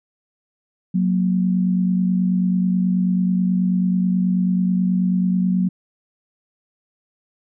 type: tone pair together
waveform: sine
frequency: 183.84 / 233.1 Hz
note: F#3 / A#3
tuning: -11 / 0 cents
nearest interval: major third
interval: 411 cents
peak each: -16 / -24 dBFS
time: 0.94-5.69 s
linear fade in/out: 10 ms
effects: none